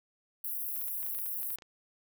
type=high-pass noise; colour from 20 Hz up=white; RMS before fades=-36 dBFS; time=0.44-1.56 s; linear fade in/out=5 ms; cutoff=11000 Hz; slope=48 dB/octave
type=clicks; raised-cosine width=0.2 ms; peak=-33 dBFS; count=12; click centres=0.763 / 0.815 / 0.882 / 1.03 / 1.065 / 1.148 / 1.188 / 1.262 / 1.431 / 1.504 / 1.586 / 1.622 s
effects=none